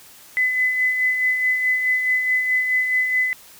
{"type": "tone with tremolo", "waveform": "sine", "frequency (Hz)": 2014, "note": "B6", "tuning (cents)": 33, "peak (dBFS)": -15, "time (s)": [0.37, 3.33], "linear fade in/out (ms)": 0, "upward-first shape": "sine", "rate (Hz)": 4.7, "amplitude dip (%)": 45, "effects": ["white hiss -46 dBFS RMS until 3.59 s"]}